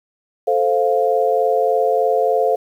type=chord; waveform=sine; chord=F major; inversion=first; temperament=equal; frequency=440 / 523.3 / 698.5 Hz; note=A4 / C5 / F5; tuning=0 / 0 / 0 cents; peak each=-18 dBFS; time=0.47-2.56 s; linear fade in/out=10 ms; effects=8-bit